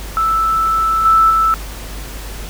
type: tone with level steps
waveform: sine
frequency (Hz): 1318.5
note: E6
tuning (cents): 0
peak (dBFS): -12 / -7 / -10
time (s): 0.17-1.54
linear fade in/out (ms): 0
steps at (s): 1.05 / 1.3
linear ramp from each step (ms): 5
effects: added 50 Hz sine -27 dBFS peak until 2.49 s + pink hiss -32 dBFS RMS until 2.49 s